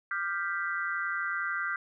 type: chord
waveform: sine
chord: G dominant seventh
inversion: second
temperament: equal with one note detuned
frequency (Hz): 1189.7 / 1396.9 / 1568 / 1975.5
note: D6 / F6 / G6 / B6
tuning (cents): +22 / 0 / 0 / 0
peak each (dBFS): -37 / -34 / -33 / -38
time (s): 0.11-1.76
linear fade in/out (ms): 2
effects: none